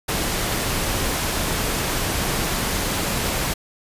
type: noise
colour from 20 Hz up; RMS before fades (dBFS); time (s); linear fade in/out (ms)
pink; -23; 0.08-3.54; 10
effects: resampled to 32000 Hz